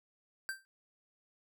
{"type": "tone with exponential decay", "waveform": "square", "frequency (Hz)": 1568, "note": "G6", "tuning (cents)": 0, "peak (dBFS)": -33, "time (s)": [0.49, 0.65], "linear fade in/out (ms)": 0, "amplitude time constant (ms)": 33, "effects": []}